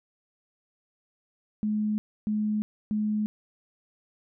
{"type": "tone bursts", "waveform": "sine", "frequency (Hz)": 212.3, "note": "G#3", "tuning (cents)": 38, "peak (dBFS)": -24, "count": 3, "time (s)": [1.63, 3.26], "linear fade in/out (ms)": 0, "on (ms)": 350, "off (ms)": 290, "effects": []}